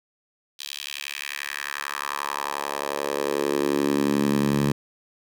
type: tone with high-pass filter sweep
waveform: 10% pulse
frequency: 71.3 Hz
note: C#2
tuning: 49 cents sharp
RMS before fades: -26 dBFS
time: 0.59-4.72 s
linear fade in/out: 5 ms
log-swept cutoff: 3700 to 150 Hz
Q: 2.2
effects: none